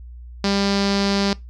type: tone with low-pass filter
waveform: sawtooth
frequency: 198.8 Hz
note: G3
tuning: 25 cents sharp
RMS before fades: -20 dBFS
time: 0.44-1.33 s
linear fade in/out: 2 ms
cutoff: 4900 Hz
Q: 4
effects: noise-tail reverb RT60 0.2 s tail -21 dB re dry + added 60 Hz sine -35 dBFS peak until 1.49 s